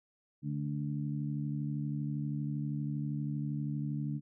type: harmonic tone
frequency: 72.6 Hz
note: D2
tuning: 19 cents flat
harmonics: 2 / 3 / 4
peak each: -34 / -39 / -41 dBFS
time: 0.42-4.21 s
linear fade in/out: 50 ms
effects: none